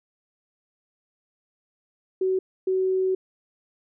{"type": "tone bursts at uneven times", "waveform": "sine", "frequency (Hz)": 376, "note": "F#4", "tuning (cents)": 28, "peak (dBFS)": -20, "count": 2, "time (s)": [[2.21, 2.39], [2.67, 3.15]], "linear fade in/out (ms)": 5, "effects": []}